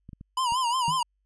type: clicks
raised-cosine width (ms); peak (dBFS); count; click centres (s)
5; -30; 4; 0.091 / 0.132 / 0.211 / 0.522
type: tone with vibrato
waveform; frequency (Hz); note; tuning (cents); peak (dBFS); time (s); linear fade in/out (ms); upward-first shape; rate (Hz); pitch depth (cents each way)
square; 987.8; B5; 0; -24; 0.37-1.03; 5; sine; 5.6; 110
type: tone with exponential decay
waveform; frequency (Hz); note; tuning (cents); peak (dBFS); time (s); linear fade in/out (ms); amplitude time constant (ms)
sine; 156.8; D#3; +14; -26; 0.88-1.03; 0; 32
effects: added 49 Hz sine -70 dBFS peak until 1.25 s + resampled to 24000 Hz